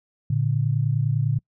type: tone pair together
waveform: sine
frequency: 114.03 / 144 Hz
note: A#2 / D3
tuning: -38 / -34 cents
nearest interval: major third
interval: 404 cents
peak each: -22 dBFS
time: 0.3-1.39 s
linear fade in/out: 5 ms
effects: noise-tail reverb RT60 0.1 s tail -26 dB re dry